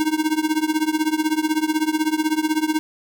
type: tone with tremolo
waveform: square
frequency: 311.1 Hz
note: D#4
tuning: in tune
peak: -15 dBFS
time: 0-2.79 s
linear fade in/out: 0 ms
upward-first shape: triangle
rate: 16 Hz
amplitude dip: 95%
effects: none